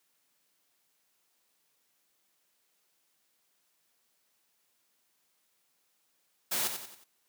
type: noise with echo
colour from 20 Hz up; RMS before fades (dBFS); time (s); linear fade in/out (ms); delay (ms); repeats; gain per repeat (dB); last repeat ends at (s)
white; -31; 6.51-6.68; 10; 91; 4; -7; 7.044
effects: white hiss -74 dBFS RMS until 7.28 s + high-pass 150 Hz 12 dB/octave